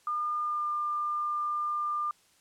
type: tone with pitch glide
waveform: sine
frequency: 1209 to 1199.3 Hz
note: D6 to D6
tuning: +50 to +36 cents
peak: -28 dBFS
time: 0.07-2.11 s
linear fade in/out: 2 ms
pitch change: -14 cents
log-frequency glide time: 0.42-0.65 s
effects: white hiss -64 dBFS RMS until 2.4 s + low-pass 10000 Hz 12 dB/octave